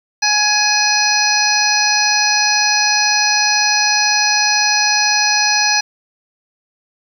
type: harmonic tone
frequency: 838 Hz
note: G#5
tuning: 15 cents sharp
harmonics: 1 / 2 / 3 / 5 / 6 / 7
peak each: -19 / -19 / -19 / -19 / -19 / -19 dBFS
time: 0.22-5.81 s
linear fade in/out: 10 ms
effects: 7-bit